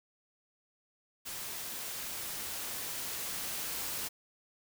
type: noise with level ramp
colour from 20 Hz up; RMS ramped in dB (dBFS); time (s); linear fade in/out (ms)
white; -41 to -37; 1.25-4.09; 20
effects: none